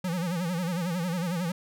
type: tone with vibrato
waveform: square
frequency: 174.61 Hz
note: F3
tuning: in tune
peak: -28 dBFS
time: 0.04-1.52 s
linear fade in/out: 5 ms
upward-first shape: sine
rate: 11 Hz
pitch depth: 120 cents each way
effects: none